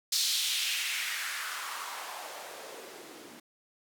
blue noise with band-pass filter sweep, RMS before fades -35 dBFS, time 0.12-3.4 s, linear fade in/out 5 ms, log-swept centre 4600 to 260 Hz, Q 2.2, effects none

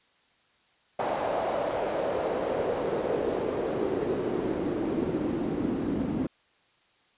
pink noise with band-pass filter sweep, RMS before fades -29 dBFS, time 0.99-6.27 s, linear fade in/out 5 ms, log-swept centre 690 to 250 Hz, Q 2.9, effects white hiss -65 dBFS RMS until 7.17 s + resampled to 8000 Hz

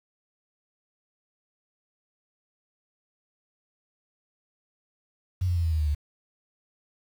sine tone with pitch steps, 91.6 / 88.22 / 84.97 / 81.84 / 78.83 / 75.92 / 73.12 Hz, F#2 / F2 / F2 / E2 / D#2 / D#2 / D2, -17 / +18 / -47 / -12 / +23 / -42 / -7 cents, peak -22 dBFS, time 5.41-5.949 s, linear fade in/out 10 ms, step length 77 ms, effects 8-bit

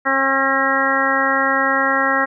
harmonic tone, 270.1 Hz, C#4, 45 cents flat, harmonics 1 / 2 / 3 / 4 / 5 / 6 / 7, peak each -25 / -23 / -24 / -22 / -21 / -22 / -20 dBFS, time 0.05-2.26 s, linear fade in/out 20 ms, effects none

